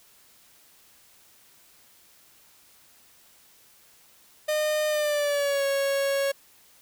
45% pulse tone with pitch glide, 610 to 552.9 Hz, D#5 to C#5, -34 to -5 cents, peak -23 dBFS, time 4.48-6.32 s, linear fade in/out 10 ms, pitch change -171 cents, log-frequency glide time 4.88-5.65 s, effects white hiss -57 dBFS RMS until 6.81 s

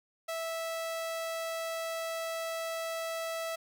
sawtooth tone, 656 Hz, E5, 9 cents flat, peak -30 dBFS, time 0.28-3.56 s, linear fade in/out 10 ms, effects none

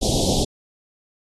pink band-stop noise, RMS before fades -20 dBFS, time 0.01-0.45 s, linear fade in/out 20 ms, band 770 to 3300 Hz, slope 48 dB/octave, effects low-pass 8000 Hz 12 dB/octave + AAC 32 kbps

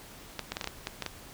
clicks, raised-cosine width 0.2 ms, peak -15 dBFS, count 9, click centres 0.393 / 0.52 / 0.569 / 0.612 / 0.643 / 0.674 / 0.871 / 1.023 / 1.063 s, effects pink hiss -49 dBFS RMS until 1.33 s

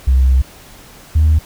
sine tone pair in turn, 65.1 / 77.66 Hz, C2 / D#2, -8 / -3 cents, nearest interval minor third, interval 305 cents, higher second, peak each -6 dBFS, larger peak neither, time 0.07-0.42 / 1.15-1.39 s, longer first, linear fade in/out 10 ms, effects tanh soft clip ceiling -5 dBFS + pink hiss -40 dBFS RMS until 1.45 s

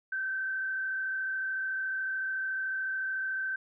sine tone with frequency modulation, 1547 Hz, G6, 23 cents flat, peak -30 dBFS, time 0.12-3.56 s, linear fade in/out 5 ms, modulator 33.8 Hz, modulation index 0.7, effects none

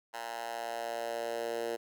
10% pulse tone with high-pass filter sweep, 116.54 Hz, A#2, in tune, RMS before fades -37 dBFS, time 0.13-1.77 s, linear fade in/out 20 ms, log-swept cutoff 920 to 430 Hz, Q 2.6, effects none

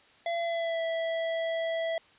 square tone with pitch glide, 679 to 658.1 Hz, F5 to E5, -49 to -3 cents, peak -29 dBFS, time 0.26-1.98 s, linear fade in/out 2 ms, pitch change -54 cents, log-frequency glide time 0.4-0.82 s, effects white hiss -59 dBFS RMS until 2.18 s + resampled to 8000 Hz

